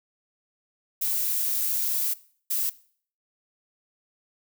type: noise bursts at uneven times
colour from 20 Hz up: violet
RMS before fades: -26 dBFS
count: 2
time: 1.01-2.14 / 2.5-2.7 s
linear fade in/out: 10 ms
effects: noise-tail reverb RT60 0.5 s tail -19 dB re dry